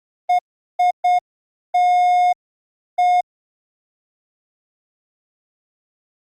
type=tone bursts at uneven times; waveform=triangle; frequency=718 Hz; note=F5; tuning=48 cents sharp; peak=-10 dBFS; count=5; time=0.29-0.39 / 0.79-0.91 / 1.04-1.19 / 1.74-2.33 / 2.98-3.21 s; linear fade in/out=10 ms; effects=Opus 32 kbps